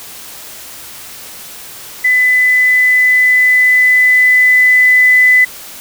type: tone with level ramp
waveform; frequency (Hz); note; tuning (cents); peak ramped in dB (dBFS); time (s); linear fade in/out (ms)
sine; 2004; B6; +25; -7 to -4; 2.04-5.45; 10
effects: white hiss -31 dBFS RMS until 5.8 s